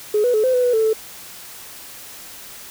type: tone with pitch steps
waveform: sine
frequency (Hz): 421.5 / 491.1 / 430.8 / 514 / 498.6 / 491.2 / 442.2 / 438.7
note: G#4 / B4 / A4 / C5 / B4 / B4 / A4 / A4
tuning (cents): +26 / -10 / -37 / -31 / +16 / -9 / +9 / -5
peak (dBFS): -13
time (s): 0.14-0.932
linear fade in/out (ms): 5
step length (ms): 99
effects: tanh soft clip ceiling -9 dBFS + white hiss -38 dBFS RMS until 2.7 s